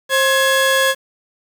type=tone pair together; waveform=30% pulse; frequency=532 / 1678.8 Hz; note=C5 / G#6; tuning=+29 / +18 cents; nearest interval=octave + minor sixth; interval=1989 cents; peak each=-13 dBFS; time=0.09-0.95 s; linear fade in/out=50 ms; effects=7-bit